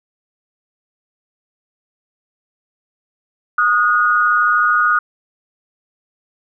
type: tone pair together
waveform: sine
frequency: 1234 / 1447.3 Hz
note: D#6 / F#6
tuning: -15 / -39 cents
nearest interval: minor third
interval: 276 cents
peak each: -14 dBFS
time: 3.58-4.99 s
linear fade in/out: 5 ms
effects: none